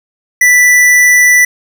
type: tone with hard clipping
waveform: sine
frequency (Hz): 1975.5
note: B6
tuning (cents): 0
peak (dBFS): -5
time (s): 0.41-1.45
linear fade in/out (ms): 5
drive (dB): 17
effects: none